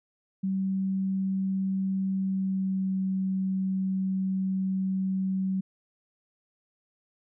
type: tone with pitch glide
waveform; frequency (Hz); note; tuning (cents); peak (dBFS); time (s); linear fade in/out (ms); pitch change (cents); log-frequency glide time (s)
sine; 191.6 to 189.95; G3 to F#3; -39 to +46; -25; 0.43-5.61; 10; -15; 2.17-2.97
effects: none